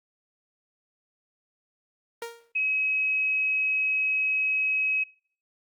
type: tone with exponential decay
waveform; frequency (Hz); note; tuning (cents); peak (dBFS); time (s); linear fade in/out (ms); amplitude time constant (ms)
sawtooth; 466.2; A#4; 0; -26; 2.22-2.52; 2; 64
type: tone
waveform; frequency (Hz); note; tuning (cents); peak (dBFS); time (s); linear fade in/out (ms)
sine; 2550; D#7; +42; -23; 2.55-5.04; 10
effects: noise-tail reverb RT60 0.5 s tail -23 dB re dry + Opus 32 kbps